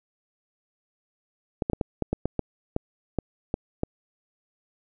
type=clicks; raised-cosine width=2 ms; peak=-11 dBFS; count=12; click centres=1.622 / 1.699 / 1.733 / 1.812 / 2.023 / 2.13 / 2.256 / 2.393 / 2.764 / 3.187 / 3.541 / 3.834 s; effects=none